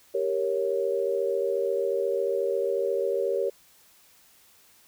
sine chord, G diminished, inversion none, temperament equal, 392 / 466.2 / 554.4 Hz, G4 / Bb4 / Db5, 0 / 0 / 0 cents, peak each -28 dBFS, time 0.14-3.5 s, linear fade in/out 10 ms, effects white hiss -58 dBFS RMS until 4.87 s

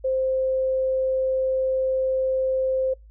sine tone, 523.3 Hz, C5, in tune, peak -20 dBFS, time 0.04-2.94 s, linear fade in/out 10 ms, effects noise-tail reverb RT60 0.2 s tail -26 dB re dry + added 53 Hz sine -45 dBFS peak until 3.1 s

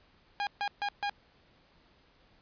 sawtooth tone bursts, 814 Hz, G#5, 35 cents flat, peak -26 dBFS, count 4, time 0.4-1.096 s, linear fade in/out 0 ms, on 69 ms, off 140 ms, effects pink hiss -64 dBFS RMS until 2.41 s + resampled to 11025 Hz

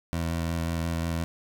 20% pulse tone with vibrato, 83.2 Hz, E2, 17 cents sharp, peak -22 dBFS, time 0.13-1.24 s, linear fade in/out 0 ms, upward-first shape square, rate 5.6 Hz, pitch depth 14 cents each way, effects none

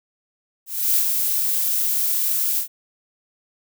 violet noise with ADSR envelope, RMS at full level -17 dBFS, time 0.66-2.68 s, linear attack 300 ms, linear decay 80 ms, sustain -4 dB, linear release 100 ms, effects none

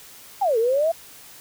sine exponential two-way sweep, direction down then up, 851 to 436.5 to 683 Hz, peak -17 dBFS, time 0.41-0.92 s, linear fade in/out 10 ms, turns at 0.58 s, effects white hiss -45 dBFS RMS until 1.4 s

